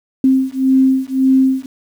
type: beating tone pair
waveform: sine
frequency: 262.9 / 264.7 Hz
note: C4 / C4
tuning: +8 / +20 cents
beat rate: 1.8 Hz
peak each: -13 dBFS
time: 0.24-1.66 s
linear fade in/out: 2 ms
effects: 7-bit